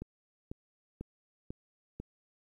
click train, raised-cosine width 3 ms, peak -27 dBFS, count 5, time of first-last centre 0.02-2 s, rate 2.02 Hz, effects 11-bit

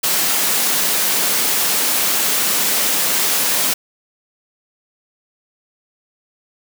white high-pass noise, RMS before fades -17 dBFS, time 0.03-3.74 s, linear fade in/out 10 ms, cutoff 150 Hz, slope 48 dB/octave, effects none

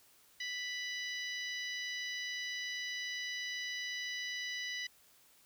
harmonic tone, 987.8 Hz, B5, in tune, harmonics 2 / 3 / 4 / 5 / 6, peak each -40 / -44 / -46 / -48 / -50 dBFS, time 0.4-4.87 s, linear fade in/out 5 ms, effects white hiss -65 dBFS RMS until 5.45 s

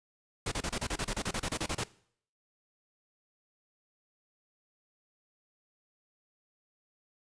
pink noise bursts, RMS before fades -33 dBFS, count 16, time 0.46-1.838 s, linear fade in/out 5 ms, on 58 ms, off 30 ms, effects noise-tail reverb RT60 0.6 s tail -20 dB re dry + resampled to 22050 Hz

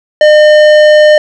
sine tone with tanh clipping, 606 Hz, D#5, 46 cents flat, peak -3 dBFS, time 0.21-1.18 s, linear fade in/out 2 ms, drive 14 dB, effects none

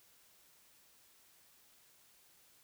silence, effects white hiss -66 dBFS RMS until 2.63 s

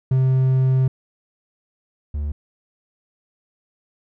triangle tone pair in turn, 130.81 / 73.41 Hz, C3 / D2, 0 / 0 cents, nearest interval minor seventh, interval 1000 cents, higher first, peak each -12 / -20 dBFS, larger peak first, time 0.11-0.88 / 2.14-2.32 s, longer first, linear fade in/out 5 ms, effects none

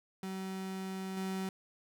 35% pulse tone with level steps, 190 Hz, F#3, 46 cents sharp, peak -36 / -33 dBFS, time 0.23-1.49 s, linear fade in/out 2 ms, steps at 1.17 s, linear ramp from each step 2 ms, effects none

